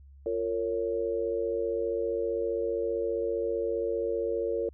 sine chord, Bb minor, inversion second, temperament equal with one note detuned, 349.2 / 459.2 / 554.4 Hz, F4 / Bb4 / Db5, 0 / -26 / 0 cents, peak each -34 / -29 / -33 dBFS, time 0.26-4.69 s, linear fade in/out 2 ms, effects added 69 Hz sine -49 dBFS peak until 4.73 s

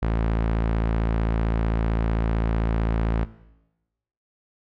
sawtooth tone, 55.6 Hz, A1, 19 cents sharp, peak -17 dBFS, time 0.02-3.25 s, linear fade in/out 10 ms, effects noise-tail reverb RT60 1.0 s tail -18 dB re dry + low-pass 2000 Hz 12 dB/octave

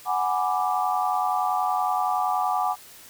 sine chord, G# half-diminished seventh, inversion third, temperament equal, 740 / 830.6 / 987.8 / 1174.7 Hz, F#5 / G#5 / B5 / D6, 0 / 0 / 0 / 0 cents, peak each -25 / -27 / -31 / -27 dBFS, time 0.05-2.76 s, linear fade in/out 50 ms, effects white hiss -47 dBFS RMS until 3.09 s

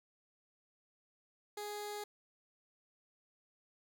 15% pulse tone with notch filter, 415.3 Hz, G#4, in tune, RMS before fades -43 dBFS, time 1.57-2.04 s, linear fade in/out 5 ms, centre 1400 Hz, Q 1.6, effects none

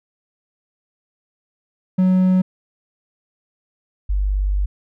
triangle / sine tone pair in turn, 185.3 / 49.08 Hz, F#3 / G1, +3 / +3 cents, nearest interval octave + major seventh, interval 2300 cents, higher first, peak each -10 / -16 dBFS, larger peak first, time 1.98-2.42 / 4.09-4.66 s, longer second, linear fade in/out 10 ms, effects none

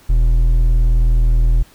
triangle tone with hard clipping, 40.43 Hz, E1, 33 cents flat, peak -11 dBFS, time 0.09-1.63 s, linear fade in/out 10 ms, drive 9 dB, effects pink hiss -48 dBFS RMS until 1.74 s

